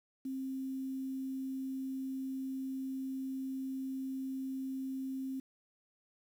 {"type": "tone with quantisation", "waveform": "sine", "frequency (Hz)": 265, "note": "C4", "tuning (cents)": 22, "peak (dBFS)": -36, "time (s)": [0.25, 5.4], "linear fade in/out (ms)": 5, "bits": 10, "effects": []}